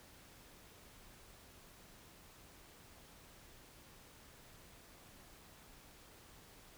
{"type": "silence", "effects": ["pink hiss -60 dBFS RMS until 6.77 s"]}